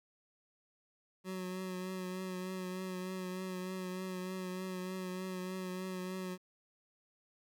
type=tone with vibrato; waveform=25% pulse; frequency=185 Hz; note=F#3; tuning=in tune; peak=-35 dBFS; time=1.24-6.38 s; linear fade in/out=50 ms; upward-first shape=triangle; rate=3.3 Hz; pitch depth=29 cents each way; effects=12-bit